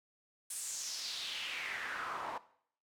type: noise with band-pass filter sweep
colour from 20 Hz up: pink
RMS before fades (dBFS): -41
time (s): 0.5-2.38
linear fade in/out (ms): 5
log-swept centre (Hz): 9400 to 870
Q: 3.2
effects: noise-tail reverb RT60 0.6 s tail -17 dB re dry